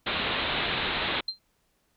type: low-pass noise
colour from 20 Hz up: white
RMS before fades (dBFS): -29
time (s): 0.06-1.21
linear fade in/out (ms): 10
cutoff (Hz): 4000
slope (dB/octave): 96
type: tone with exponential decay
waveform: sine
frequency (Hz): 4149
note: C8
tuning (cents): -15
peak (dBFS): -24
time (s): 1.28-1.39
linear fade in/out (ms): 5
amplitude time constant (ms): 22
effects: pink hiss -71 dBFS RMS until 1.96 s